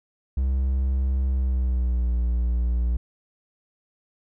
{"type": "tone with pitch glide", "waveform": "triangle", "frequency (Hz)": [65.8, 59.65], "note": ["C2", "A#1"], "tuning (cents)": [10, 41], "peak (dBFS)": -18, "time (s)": [0.37, 2.97], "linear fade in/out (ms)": 5, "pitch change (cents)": -169, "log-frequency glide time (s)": [1.27, 2.13], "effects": []}